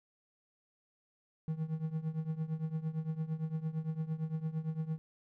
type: tone with tremolo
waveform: triangle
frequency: 158.7 Hz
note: D#3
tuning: 35 cents sharp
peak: -28 dBFS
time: 1.48-4.98 s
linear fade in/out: 0 ms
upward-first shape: triangle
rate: 8.8 Hz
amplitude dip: 90%
effects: none